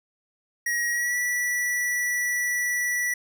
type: tone with pitch glide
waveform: square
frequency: 1900 to 1954.5 Hz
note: A#6 to B6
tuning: +33 to -19 cents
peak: -24 dBFS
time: 0.66-3.14 s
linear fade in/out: 5 ms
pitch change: +48 cents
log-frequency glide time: 0.91-1.17 s
effects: none